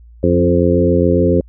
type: harmonic tone with a mistuned harmonic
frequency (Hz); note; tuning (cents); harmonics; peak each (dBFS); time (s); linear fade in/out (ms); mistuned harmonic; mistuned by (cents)
87.31; F2; 0; 1 / 2 / 3 / 4 / 5 / 6; -17 / -17 / -17 / -17 / -17 / -17; 0.23-1.41; 5; 3; +16
effects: added 58 Hz sine -38 dBFS peak until 1.48 s